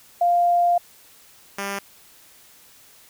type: tone pair in turn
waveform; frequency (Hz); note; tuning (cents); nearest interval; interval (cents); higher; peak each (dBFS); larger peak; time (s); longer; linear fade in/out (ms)
sine / 5% pulse; 698.5 / 198.8; F5 / G3; 0 / +25; octave + minor seventh; 2175; first; -15 / -15; neither; 0.21-0.78 / 1.58-1.79; first; 5
effects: white hiss -51 dBFS RMS until 3.09 s